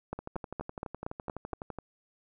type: two click trains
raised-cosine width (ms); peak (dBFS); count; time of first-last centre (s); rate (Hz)
1; -20 / -24; 7 / 20; 0.13-1.532 / 0.19-1.787; 4.28 / 11.9
effects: none